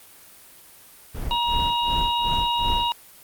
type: noise with tremolo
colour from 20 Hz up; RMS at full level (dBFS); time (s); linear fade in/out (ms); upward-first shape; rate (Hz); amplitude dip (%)
brown; -26; 1.14-2.91; 10; sine; 2.7; 100
type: harmonic tone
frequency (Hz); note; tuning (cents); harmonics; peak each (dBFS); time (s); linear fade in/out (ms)
949; A#5; +31; 1 / 3 / 4; -22 / -27 / -28; 1.31-2.92; 0
effects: white hiss -48 dBFS RMS until 3.23 s + Opus 32 kbps